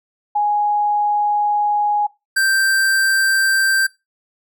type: tone pair in turn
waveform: sine / square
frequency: 830.6 / 1568 Hz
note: G#5 / G6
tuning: 0 / 0 cents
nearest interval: major seventh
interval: 1100 cents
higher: second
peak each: -14 dBFS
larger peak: neither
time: 0.35-2.07 / 2.36-3.87 s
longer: first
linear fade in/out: 10 ms
effects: noise-tail reverb RT60 0.2 s tail -18 dB re dry